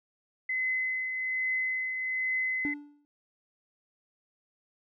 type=tone with tremolo; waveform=sine; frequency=2037 Hz; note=C7; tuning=47 cents flat; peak=-26 dBFS; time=0.49-2.74 s; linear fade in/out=5 ms; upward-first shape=triangle; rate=1.2 Hz; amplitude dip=45%
type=tone with exponential decay; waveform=triangle; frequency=291.4 Hz; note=D4; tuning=13 cents flat; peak=-26 dBFS; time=2.65-3.05 s; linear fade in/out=0 ms; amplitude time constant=86 ms
effects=none